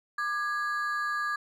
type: ring-modulated tone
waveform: triangle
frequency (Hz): 1427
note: F6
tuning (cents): +37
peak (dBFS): -23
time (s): 0.18-1.36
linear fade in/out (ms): 5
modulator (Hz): 234
effects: none